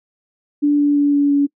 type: tone with pitch steps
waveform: sine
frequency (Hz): 291.3 / 289.5 / 287.6 / 285.8 / 284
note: D4 / D4 / D4 / D4 / C#4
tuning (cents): -14 / -25 / -36 / -47 / +42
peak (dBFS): -11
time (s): 0.62-1.47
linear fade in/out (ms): 20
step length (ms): 170
effects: noise-tail reverb RT60 0.1 s tail -24 dB re dry